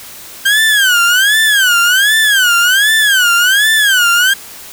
30% pulse tone with vibrato, 1568 Hz, G6, in tune, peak -5 dBFS, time 0.45-4.34 s, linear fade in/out 10 ms, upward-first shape sine, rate 1.3 Hz, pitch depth 210 cents each way, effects white hiss -32 dBFS RMS until 4.72 s

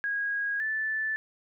sine tone pair in turn, 1643 / 1753.8 Hz, G#6 / A6, -19 / -6 cents, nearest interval minor second, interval 113 cents, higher second, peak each -27 dBFS, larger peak neither, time 0.04-0.6 / 0.6-1.16 s, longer neither, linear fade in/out 0 ms, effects none

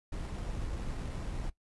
brown noise with sample-and-hold, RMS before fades -37 dBFS, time 0.12-1.5 s, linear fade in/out 5 ms, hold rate 6300 Hz, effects noise-tail reverb RT60 0.1 s tail -17 dB re dry + resampled to 24000 Hz

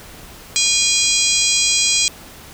harmonic tone with a mistuned harmonic, 815 Hz, G#5, 33 cents flat, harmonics 3 / 4 / 5 / 6 / 7 / 8 / 9 / 10, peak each -22 / -22 / -22 / -22 / -22 / -22 / -22 / -22 dBFS, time 0.56-2.08 s, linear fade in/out 0 ms, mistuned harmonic 10, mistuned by -22 cents, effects pink hiss -39 dBFS RMS until 2.53 s

